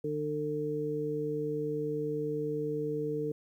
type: harmonic tone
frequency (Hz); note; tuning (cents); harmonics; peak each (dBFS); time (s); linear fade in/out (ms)
150; D3; +37; 1 / 2 / 3; -38 / -37 / -32; 0.04-3.32; 5
effects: 11-bit